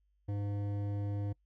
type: tone with hard clipping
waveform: triangle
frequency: 101.7 Hz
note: G#2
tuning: 36 cents flat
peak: -35 dBFS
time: 0.28-1.33 s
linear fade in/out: 10 ms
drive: 16 dB
effects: noise-tail reverb RT60 0.1 s tail -25 dB re dry + added 50 Hz sine -70 dBFS peak until 1.45 s